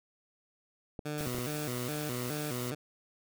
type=clicks; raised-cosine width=2 ms; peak=-26 dBFS; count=5; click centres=0.992 / 1.209 / 1.274 / 1.349 / 1.384 s
type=tone with vibrato; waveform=15% pulse; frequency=136 Hz; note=C#3; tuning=33 cents flat; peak=-28 dBFS; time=1.05-2.75 s; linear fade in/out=10 ms; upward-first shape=square; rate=2.4 Hz; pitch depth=170 cents each way
type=noise; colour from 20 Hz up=white; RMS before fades=-43 dBFS; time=1.18-2.7 s; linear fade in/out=0 ms
effects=none